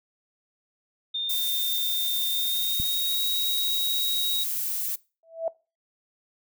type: tone with pitch glide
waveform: sine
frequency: 3628 to 3804 Hz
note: A#7 to A#7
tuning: -48 to +34 cents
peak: -26 dBFS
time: 1.14-4.44 s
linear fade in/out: 10 ms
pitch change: +82 cents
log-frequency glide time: 2.28-3.22 s
type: noise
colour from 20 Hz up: violet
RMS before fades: -29 dBFS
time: 1.29-4.96 s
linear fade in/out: 10 ms
type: click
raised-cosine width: 5 ms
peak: -20 dBFS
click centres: 2.8 s
type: tone with exponential growth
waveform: sine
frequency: 657 Hz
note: E5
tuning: 6 cents flat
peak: -20 dBFS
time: 5.23-5.48 s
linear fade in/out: 2 ms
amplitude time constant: 53 ms
effects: noise-tail reverb RT60 0.3 s tail -22 dB re dry